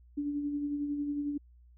sine tone with tremolo, 289.6 Hz, D4, 24 cents flat, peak -29 dBFS, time 0.17-1.38 s, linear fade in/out 10 ms, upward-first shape sine, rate 11 Hz, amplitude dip 40%, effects added 60 Hz sine -55 dBFS peak until 1.77 s

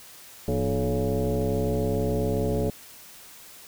sine tone with frequency modulation, 165.6 Hz, E3, 8 cents sharp, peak -22 dBFS, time 0.48-2.7 s, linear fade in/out 2 ms, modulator 132 Hz, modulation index 3.2, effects white hiss -47 dBFS RMS until 3.67 s

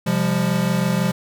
square chord, C suspended fourth, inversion none, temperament equal with one note detuned, 130.81 / 174.61 / 200.7 Hz, C3 / F3 / G3, 0 / 0 / +41 cents, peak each -25 / -21 / -23 dBFS, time 0.06-1.12 s, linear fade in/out 10 ms, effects none

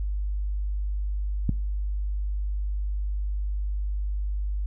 click, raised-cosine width 5 ms, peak -10 dBFS, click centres 1.493 s, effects noise-tail reverb RT60 0.4 s tail -23 dB re dry + added 50 Hz sine -25 dBFS peak until 4.66 s

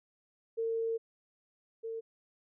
sine tone pair in turn, 454.2 / 452.2 Hz, A#4 / A4, -45 / +47 cents, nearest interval unison, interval 8 cents, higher first, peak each -30 / -36 dBFS, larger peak first, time 0.57-0.98 / 1.83-2.01 s, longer first, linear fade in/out 20 ms, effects none

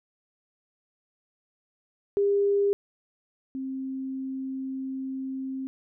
sine tone pair in turn, 402.4 / 265 Hz, G4 / C4, +45 / +22 cents, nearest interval perfect fifth, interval 723 cents, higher first, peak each -20 / -30 dBFS, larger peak first, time 2.17-2.73 / 3.55-5.67 s, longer second, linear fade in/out 0 ms, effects none

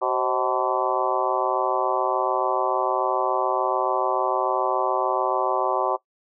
harmonic tone with a mistuned harmonic, 126.9 Hz, B2, 47 cents sharp, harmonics 3 / 4 / 5 / 6 / 7 / 8 / 9, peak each -28 / -28 / -28 / -28 / -28 / -28 / -28 dBFS, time 0.01-5.97 s, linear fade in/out 20 ms, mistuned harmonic 4, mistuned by +85 cents, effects noise-tail reverb RT60 0.1 s tail -19 dB re dry

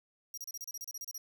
sawtooth tone bursts, 5700 Hz, F8, 34 cents sharp, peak -37 dBFS, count 13, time 0.34-1.179 s, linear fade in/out 2 ms, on 35 ms, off 32 ms, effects none

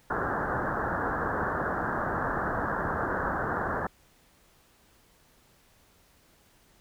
white low-pass noise, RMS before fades -30 dBFS, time 0.1-3.87 s, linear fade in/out 5 ms, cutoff 1700 Hz, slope 96 dB/octave, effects pink hiss -62 dBFS RMS until 6.8 s

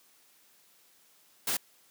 white noise, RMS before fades -30 dBFS, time 1.47-1.57 s, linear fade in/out 5 ms, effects white hiss -63 dBFS RMS until 1.9 s + high-pass 150 Hz 12 dB/octave

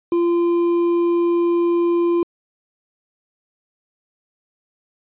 triangle tone with hard clipping, 343.8 Hz, F4, 27 cents flat, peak -16 dBFS, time 0.12-2.23 s, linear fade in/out 2 ms, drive 8 dB, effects resampled to 8000 Hz

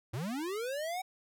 square linear sweep, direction up, 100 to 763 Hz, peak -35 dBFS, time 0.13-1.02 s, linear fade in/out 10 ms, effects none

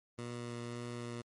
15% pulse tone with vibrato, 119.7 Hz, A#2, 46 cents sharp, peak -34 dBFS, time 0.18-1.22 s, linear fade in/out 10 ms, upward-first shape triangle, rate 1.8 Hz, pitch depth 12 cents each way, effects MP3 48 kbps

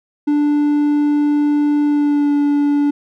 triangle tone with pitch glide, 293.7 to 289 Hz, D4 to D4, 0 to -28 cents, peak -10 dBFS, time 0.27-2.91 s, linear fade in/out 10 ms, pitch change -28 cents, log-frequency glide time 1.85-2.33 s, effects none

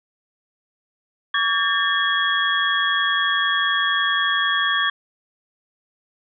sine tone cluster, 1140 / 1617 / 1788 / 3317 Hz, C#6 / G#6 / A6 / G#7, +48 / -47 / +27 / -3 cents, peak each -23 dBFS, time 1.34-4.9 s, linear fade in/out 5 ms, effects none

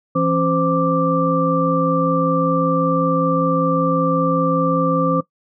sine tone cluster, 167.5 / 272.7 / 517 / 1175 Hz, E3 / C#4 / C5 / D6, +28 / -28 / -21 / +1 cents, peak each -20 dBFS, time 0.15-5.21 s, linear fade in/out 10 ms, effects noise-tail reverb RT60 0.1 s tail -18 dB re dry

